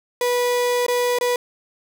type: tone with dropouts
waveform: 35% pulse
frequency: 489.5 Hz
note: B4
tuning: 15 cents flat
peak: -16 dBFS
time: 0.21-1.36 s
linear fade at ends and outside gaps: 2 ms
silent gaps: 0.865-0.882 / 1.187-1.21 s
effects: none